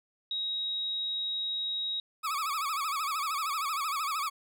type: tone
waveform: sine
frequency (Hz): 3802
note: A#7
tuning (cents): +33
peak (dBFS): -30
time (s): 0.31-2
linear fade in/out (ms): 2
type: tone with vibrato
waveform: 40% pulse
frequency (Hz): 1200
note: D6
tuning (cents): +37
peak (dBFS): -29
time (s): 2.23-4.3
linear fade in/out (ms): 20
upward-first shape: sine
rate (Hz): 13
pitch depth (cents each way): 150
effects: none